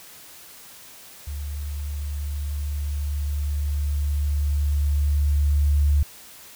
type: tone with level ramp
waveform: sine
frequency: 72.6 Hz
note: D2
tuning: 19 cents flat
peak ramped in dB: -28 to -15 dBFS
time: 1.27-6.03 s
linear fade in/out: 5 ms
effects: white hiss -45 dBFS RMS until 6.55 s